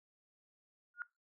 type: tone with exponential growth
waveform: sine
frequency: 1430 Hz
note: F6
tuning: 41 cents sharp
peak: -33 dBFS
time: 0.94-1.02 s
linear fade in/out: 1 ms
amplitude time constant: 16 ms
effects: noise-tail reverb RT60 0.2 s tail -20 dB re dry